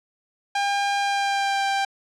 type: tone with pitch glide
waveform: sawtooth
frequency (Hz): 803 to 788.7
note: G5 to G5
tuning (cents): +41 to +10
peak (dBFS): -17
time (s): 0.55-1.85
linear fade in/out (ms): 5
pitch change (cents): -31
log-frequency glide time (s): 0.98-1.66
effects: low-pass 6000 Hz 12 dB/octave